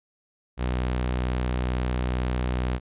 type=tone; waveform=sawtooth; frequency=62.2 Hz; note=B1; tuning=13 cents sharp; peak=-20 dBFS; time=0.57-2.8 s; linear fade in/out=50 ms; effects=resampled to 8000 Hz